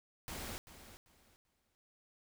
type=noise with echo; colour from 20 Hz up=pink; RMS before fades=-44 dBFS; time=0.28-0.58 s; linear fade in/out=0 ms; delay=390 ms; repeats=3; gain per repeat=-12 dB; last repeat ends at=1.75 s; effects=none